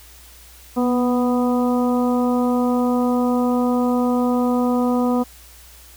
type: harmonic tone with a mistuned harmonic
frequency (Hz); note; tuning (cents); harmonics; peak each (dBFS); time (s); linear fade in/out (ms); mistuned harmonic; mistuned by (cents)
247.7; B3; +5; 1 / 2 / 3 / 4 / 5; -17 / -23 / -27 / -29 / -31; 0.76-5.24; 20; 1; -22
effects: added 60 Hz sine -46 dBFS peak until 5.96 s + white hiss -46 dBFS RMS until 5.96 s